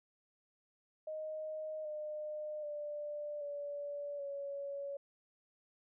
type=tone with pitch steps; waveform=sine; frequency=622 / 606.4 / 591.2 / 576.3 / 561.9 Hz; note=D#5 / D#5 / D5 / D5 / C#5; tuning=-1 / -45 / +11 / -33 / +23 cents; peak=-39 dBFS; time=1.07-4.97 s; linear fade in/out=5 ms; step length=780 ms; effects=none